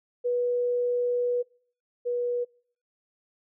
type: tone pair in turn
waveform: sine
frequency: 488.1 / 485.5 Hz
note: B4 / B4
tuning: -20 / -30 cents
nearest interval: unison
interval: 10 cents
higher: first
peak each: -23 / -25 dBFS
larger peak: first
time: 0.24-1.43 / 2.05-2.45 s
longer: first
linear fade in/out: 20 ms
effects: noise-tail reverb RT60 0.5 s tail -24 dB re dry